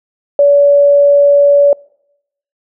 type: tone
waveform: sine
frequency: 571 Hz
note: D5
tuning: 49 cents flat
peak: -4 dBFS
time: 0.39-1.73 s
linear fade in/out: 2 ms
effects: noise-tail reverb RT60 0.8 s tail -26 dB re dry